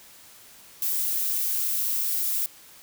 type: noise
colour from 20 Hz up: violet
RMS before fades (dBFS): -26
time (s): 0.82-2.46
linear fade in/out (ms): 2
effects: white hiss -50 dBFS RMS until 2.82 s